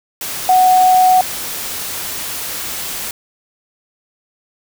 sine tone in noise, 740 Hz, F#5, in tune, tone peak -7 dBFS, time 0.49-1.21 s, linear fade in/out 2 ms, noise white, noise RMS -24 dBFS, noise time 0.21-3.11 s, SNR +14 dB, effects none

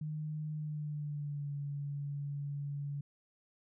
sine tone with pitch glide, 153.1 to 142.85 Hz, D#3 to D3, -28 to -48 cents, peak -36 dBFS, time 0.01-3.01 s, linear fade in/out 5 ms, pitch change -120 cents, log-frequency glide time 0.53-1.54 s, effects none

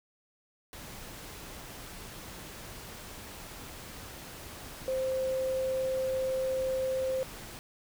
sine tone in noise, 523.3 Hz, C5, in tune, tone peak -28 dBFS, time 4.88-7.23 s, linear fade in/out 0 ms, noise pink, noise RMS -45 dBFS, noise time 0.73-7.59 s, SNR +14 dB, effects none

